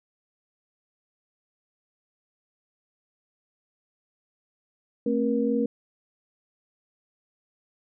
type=tone cluster; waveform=sine; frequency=223.7 / 267.3 / 474.5 Hz; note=A3 / C4 / A#4; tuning=+29 / +37 / +31 cents; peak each=-26 dBFS; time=5.06-5.66 s; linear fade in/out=5 ms; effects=none